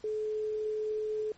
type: tone with quantisation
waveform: sine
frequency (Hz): 429.4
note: A4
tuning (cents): -42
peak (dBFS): -30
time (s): 0.04-1.32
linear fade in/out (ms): 2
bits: 10
effects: pink hiss -60 dBFS RMS until 1.37 s + MP3 32 kbps